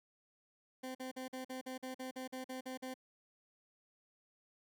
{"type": "tone bursts", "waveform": "20% pulse", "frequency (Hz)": 258.4, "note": "C4", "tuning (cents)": -21, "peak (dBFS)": -37, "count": 13, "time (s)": [0.83, 2.942], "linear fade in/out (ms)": 10, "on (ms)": 120, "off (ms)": 46, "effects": []}